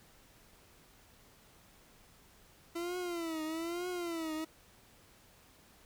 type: tone with vibrato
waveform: 40% pulse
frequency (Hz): 335.9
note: E4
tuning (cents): +33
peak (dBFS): -35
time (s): 2.75-4.45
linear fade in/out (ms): 10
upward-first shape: triangle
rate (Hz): 1.1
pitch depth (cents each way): 140
effects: pink hiss -62 dBFS RMS until 5.85 s